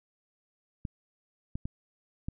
clicks, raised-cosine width 5 ms, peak -22 dBFS, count 4, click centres 0.852 / 1.555 / 1.655 / 2.285 s, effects none

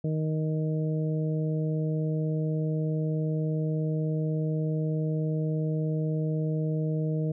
harmonic tone, 156.1 Hz, D#3, 6 cents sharp, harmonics 1 / 2 / 3 / 4, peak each -26 / -35 / -35 / -40 dBFS, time 0.04-7.32 s, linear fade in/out 5 ms, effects none

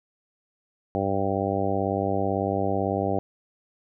harmonic tone, 98 Hz, G2, in tune, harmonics 1 / 2 / 3 / 4 / 5 / 6 / 7 / 8, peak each -31 / -31 / -31 / -31 / -31 / -31 / -31 / -31 dBFS, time 0.95-3.19 s, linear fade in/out 0 ms, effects none

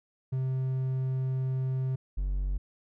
triangle tone pair in turn, 130.81 / 47.33 Hz, C3 / F#1, 0 / +40 cents, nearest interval octave + tritone, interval 1760 cents, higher first, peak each -25 dBFS, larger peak neither, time 0.32-1.96 / 2.17-2.58 s, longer first, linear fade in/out 10 ms, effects none

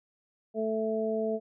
harmonic tone, 220 Hz, A3, in tune, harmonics 1 / 2 / 3, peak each -33 / -30 / -32 dBFS, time 0.54-1.4 s, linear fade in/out 50 ms, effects none

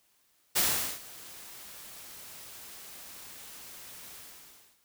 white noise with ADSR envelope, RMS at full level -25 dBFS, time 0.55-4.79 s, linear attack 20 ms, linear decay 420 ms, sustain -22 dB, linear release 660 ms, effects white hiss -69 dBFS RMS until 4.84 s

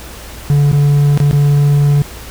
triangle tone with dropouts, 144.1 Hz, D3, 33 cents flat, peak -5 dBFS, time 0.5-2.02 s, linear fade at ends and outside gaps 0 ms, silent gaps 0.715-0.729 / 1.175-1.202 / 1.311-1.329 s, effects added 60 Hz sine -33 dBFS peak until 2.3 s + pink hiss -32 dBFS RMS until 2.3 s

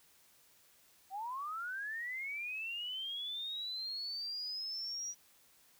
sine linear sweep, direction up, 740 to 5800 Hz, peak -38 dBFS, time 1.1-5.15 s, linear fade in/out 50 ms, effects white hiss -66 dBFS RMS until 5.79 s

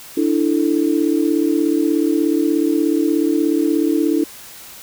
sine chord, D suspended second, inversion none, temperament just, 293.7 / 330.4 / 440.5 Hz, D4 / E4 / A4, 0 / +4 / +2 cents, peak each -17 / -17 / -23 dBFS, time 0.17-4.24 s, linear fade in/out 5 ms, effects white hiss -38 dBFS RMS until 4.82 s

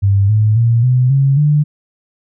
sine tone with pitch steps, 99.1 / 107.45 / 116.5 / 126.31 / 136.95 / 148.48 Hz, G2 / A2 / A#2 / B2 / C#3 / D3, +19 / -41 / -1 / +39 / -21 / +19 cents, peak -8 dBFS, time 0.02-1.64 s, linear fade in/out 20 ms, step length 270 ms, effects none

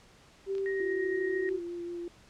sine tone with pitch glide, 390 to 378.9 Hz, G4 to F#4, -9 to +41 cents, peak -29 dBFS, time 0.46-1.6 s, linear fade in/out 50 ms, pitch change -50 cents, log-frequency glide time 0.69-1.07 s
clicks, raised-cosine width 0.2 ms, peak -33 dBFS, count 2, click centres 0.552 / 0.582 s
sine tone with tremolo, 1874 Hz, A#6, 9 cents sharp, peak -35 dBFS, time 0.66-1.49 s, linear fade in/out 0 ms, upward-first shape triangle, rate 8.9 Hz, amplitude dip 40%
sine tone with vibrato, 346.2 Hz, F4, 15 cents flat, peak -35 dBFS, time 0.8-2.08 s, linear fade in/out 2 ms, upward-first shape sine, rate 5.6 Hz, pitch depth 11 cents each way
effects pink hiss -58 dBFS RMS until 2.29 s + low-pass 7000 Hz 12 dB/octave

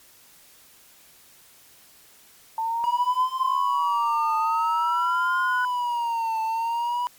sine linear sweep, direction up, 890 to 1480 Hz, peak -23 dBFS, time 2.58-5.65 s, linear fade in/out 2 ms
triangle tone with vibrato, 960 Hz, B5, 49 cents flat, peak -21 dBFS, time 2.84-7.07 s, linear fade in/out 0 ms, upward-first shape triangle, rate 0.49 Hz, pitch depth 140 cents each way
effects white hiss -53 dBFS RMS until 7.18 s + MP3 96 kbps

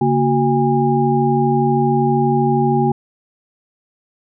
sine tone cluster, 140.9 / 233.5 / 369.3 / 814 Hz, C#3 / A#3 / F#4 / G#5, +29 / +3 / -3 / -35 cents, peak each -18 dBFS, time 0.01-2.92 s, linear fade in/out 5 ms, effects none

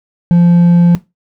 triangle tone with hard clipping, 173.2 Hz, F3, 14 cents flat, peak -5 dBFS, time 0.31-0.95 s, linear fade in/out 0 ms, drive 5 dB, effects noise-tail reverb RT60 0.2 s tail -17 dB re dry

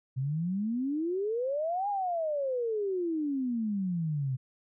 sine exponential two-way sweep, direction up then down, 126 to 830.6 to 126 Hz, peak -28 dBFS, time 0.16-4.37 s, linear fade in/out 20 ms, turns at 1.89 s, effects none

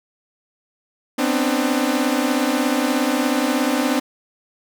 sawtooth tone cluster, 250 / 266.8 / 298.5 Hz, B3 / C4 / D4, +21 / +34 / +28 cents, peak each -18 dBFS, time 1.18-4 s, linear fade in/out 10 ms, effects none

